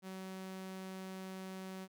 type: tone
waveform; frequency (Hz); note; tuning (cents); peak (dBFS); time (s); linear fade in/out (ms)
sawtooth; 188.8; F#3; +35; -40; 0.02-1.88; 50
effects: none